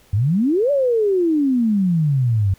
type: exponential two-way sweep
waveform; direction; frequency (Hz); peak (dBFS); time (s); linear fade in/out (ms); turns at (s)
sine; up then down; 92.5 to 586 to 92.5; -14; 0.13-2.54; 5; 0.71
effects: pink hiss -53 dBFS RMS until 2.58 s